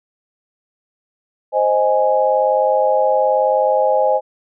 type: chord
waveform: sine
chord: Ab major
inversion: first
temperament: equal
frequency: 523.3 / 622.3 / 830.6 Hz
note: C5 / Eb5 / Ab5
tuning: 0 / 0 / 0 cents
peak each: -16 / -17 / -17 dBFS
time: 1.52-4.21 s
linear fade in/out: 50 ms
effects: none